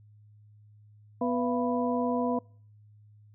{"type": "harmonic tone with a mistuned harmonic", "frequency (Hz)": 246.9, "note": "B3", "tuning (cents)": 0, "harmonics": [1, 2, 3, 4], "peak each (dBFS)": [-28, -31, -33, -34], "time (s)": [1.21, 2.39], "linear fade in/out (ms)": 5, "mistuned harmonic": 3, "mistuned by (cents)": -140, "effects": ["noise-tail reverb RT60 0.5 s tail -26 dB re dry", "added 105 Hz sine -53 dBFS peak until 3.34 s"]}